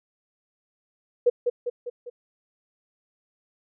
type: tone with echo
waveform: sine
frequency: 485.6 Hz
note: B4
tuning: 29 cents flat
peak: -14 dBFS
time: 1.26-1.3 s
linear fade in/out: 10 ms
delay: 200 ms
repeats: 4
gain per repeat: -5 dB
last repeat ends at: 2.1 s
effects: none